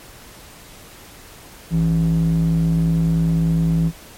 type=tone with band-pass filter; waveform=square; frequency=54.8 Hz; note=A1; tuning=6 cents flat; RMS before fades=-17 dBFS; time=1.7-3.92 s; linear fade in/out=50 ms; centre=180 Hz; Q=5.1; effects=pink hiss -42 dBFS RMS until 4.17 s + MP3 64 kbps